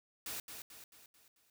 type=noise with echo; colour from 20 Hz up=white; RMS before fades=-42 dBFS; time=0.26-0.4 s; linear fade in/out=2 ms; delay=220 ms; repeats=5; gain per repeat=-6 dB; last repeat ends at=1.5 s; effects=none